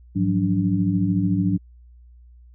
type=tone cluster; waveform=sine; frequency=104.1 / 171.3 / 184.9 / 288.9 Hz; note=G#2 / F3 / F#3 / D4; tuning=+5 / -33 / -1 / -28 cents; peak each=-24 / -26 / -21 / -24 dBFS; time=0.15-1.58 s; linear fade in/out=20 ms; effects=added 60 Hz sine -45 dBFS peak until 2.54 s